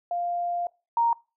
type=tone pair in turn; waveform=sine; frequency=698.5 / 932.4 Hz; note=F5 / A#5; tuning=0 / 0 cents; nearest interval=perfect fourth; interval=500 cents; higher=second; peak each=-25 / -19 dBFS; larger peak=second; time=0.11-0.67 / 0.97-1.13 s; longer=first; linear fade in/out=2 ms; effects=noise-tail reverb RT60 0.3 s tail -24 dB re dry